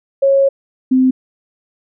sine tone pair in turn, 548 / 258.6 Hz, C#5 / C4, -20 / -20 cents, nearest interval octave + minor second, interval 1300 cents, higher first, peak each -8 dBFS, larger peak neither, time 0.22-0.49 / 0.91-1.11 s, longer first, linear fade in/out 10 ms, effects none

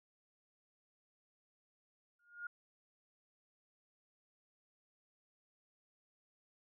sine tone with exponential growth, 1425 Hz, F6, 34 cents sharp, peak -38 dBFS, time 2.19-2.47 s, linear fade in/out 5 ms, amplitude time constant 60 ms, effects none

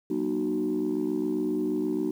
sine tone cluster, 189.9 / 238.1 / 305.9 / 372.7 Hz, F#3 / A#3 / D#4 / F#4, +45 / +37 / -29 / +13 cents, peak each -35 / -31 / -27 / -29 dBFS, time 0.1-2.11 s, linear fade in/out 5 ms, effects tanh soft clip ceiling -19 dBFS + 9-bit

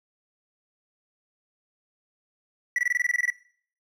triangle tone bursts, 1955 Hz, B6, 18 cents flat, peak -19 dBFS, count 12, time 2.76-3.302 s, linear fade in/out 2 ms, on 25 ms, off 22 ms, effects noise-tail reverb RT60 0.5 s tail -18 dB re dry

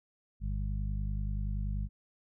harmonic tone, 50.4 Hz, G1, 49 cents sharp, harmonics 1 / 2 / 3 / 4, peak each -32 / -38 / -42 / -44 dBFS, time 0.4-1.89 s, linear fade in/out 50 ms, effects none

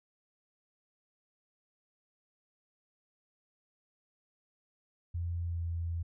sine tone with pitch glide, 85.7 to 84.33 Hz, F2 to E2, -32 to +40 cents, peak -32 dBFS, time 5.14-6.03 s, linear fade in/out 10 ms, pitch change -28 cents, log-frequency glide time 5.45-5.62 s, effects none

